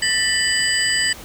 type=tone cluster; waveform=sine; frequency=1773 / 1956 / 2985 / 4829 / 7970 Hz; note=A6 / B6 / F#7 / D8 / B8; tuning=+13 / -17 / +15 / +47 / +15 cents; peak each=-23 dBFS; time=0.02-1.13 s; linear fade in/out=5 ms; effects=pink hiss -38 dBFS RMS until 1.24 s